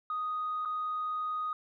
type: tone with dropouts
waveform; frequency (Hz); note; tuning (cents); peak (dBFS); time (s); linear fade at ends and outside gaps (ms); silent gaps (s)
sine; 1244.5; D#6; 0; -30; 0.1-1.53; 2; 0.651-0.656
effects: tanh soft clip ceiling -27 dBFS